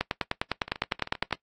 two click trains, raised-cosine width 0.3 ms, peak -9 / -22 dBFS, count 14 / 9, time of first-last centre 0.01-1.327 / 0.68-1.31 s, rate 9.87 / 12.7 Hz, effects noise-tail reverb RT60 0.1 s tail -20 dB re dry + AAC 32 kbps

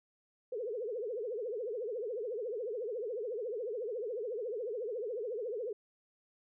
sine tone with vibrato, 457.3 Hz, A#4, 33 cents flat, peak -35 dBFS, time 0.52-5.73 s, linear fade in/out 5 ms, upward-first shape triangle, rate 14 Hz, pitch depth 250 cents each way, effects none

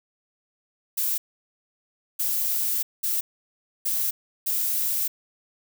violet noise bursts at uneven times, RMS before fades -25 dBFS, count 5, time 0.97-1.18 / 2.19-2.83 / 3.03-3.21 / 3.85-4.11 / 4.46-5.08 s, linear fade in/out 10 ms, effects none

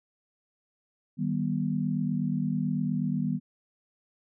sine chord, Eb augmented, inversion none, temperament just, 155.56 / 194.45 / 243.1 Hz, Eb3 / G3 / B3, 0 / -14 / -27 cents, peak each -30 dBFS, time 1.17-3.4 s, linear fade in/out 50 ms, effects none

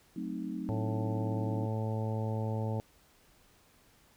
sine chord, F# diminished seventh, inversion none, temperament equal, 185 / 220 / 261.6 / 311.1 Hz, F#3 / A3 / C4 / Eb4, 0 / 0 / 0 / 0 cents, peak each -40 dBFS, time 0.16-1.66 s, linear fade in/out 5 ms
harmonic tone, 110 Hz, A2, in tune, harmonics 1 / 2 / 3 / 4 / 5 / 6 / 7 / 8, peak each -32 / -39 / -46 / -42 / -42 / -49 / -47 / -45 dBFS, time 0.69-2.8 s, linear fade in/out 0 ms
effects pink hiss -64 dBFS RMS until 4.16 s

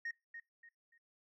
sine tone with echo, 1858 Hz, A#6, 6 cents flat, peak -36 dBFS, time 0.05-0.11 s, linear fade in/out 5 ms, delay 290 ms, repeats 3, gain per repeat -10 dB, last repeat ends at 0.98 s, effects noise-tail reverb RT60 0.2 s tail -21 dB re dry + tanh soft clip ceiling -36 dBFS

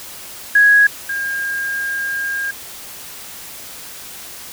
sine tone pair in turn, 1661.2 / 1614.8 Hz, G#6 / G#6, 0 / -49 cents, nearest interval unison, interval 49 cents, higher first, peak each -7 / -19 dBFS, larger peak first, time 0.55-0.87 / 1.09-2.51 s, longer second, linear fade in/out 5 ms, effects white hiss -34 dBFS RMS until 4.52 s

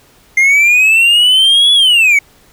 triangle linear two-way sweep, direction up then down, 2093 to 3420 to 2195 Hz, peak -4 dBFS, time 0.37-2.19 s, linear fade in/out 5 ms, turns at 1.73 s, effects pink hiss -47 dBFS RMS until 2.52 s

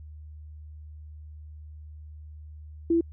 sine tone, 334.5 Hz, E4, 25 cents sharp, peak -19 dBFS, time 2.9-3.01 s, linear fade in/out 5 ms, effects added 76 Hz sine -41 dBFS peak until 3.12 s

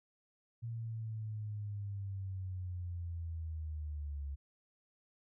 sine linear sweep, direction down, 116.5 to 69.3 Hz, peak -38 dBFS, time 0.62-4.36 s, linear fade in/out 20 ms, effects none

